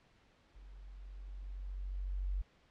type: tone with level ramp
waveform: sine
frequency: 46.86 Hz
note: F#1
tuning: 23 cents sharp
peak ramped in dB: -51 to -32 dBFS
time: 0.55-2.42 s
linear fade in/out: 10 ms
effects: pink hiss -68 dBFS RMS until 2.7 s + low-pass 4000 Hz 12 dB/octave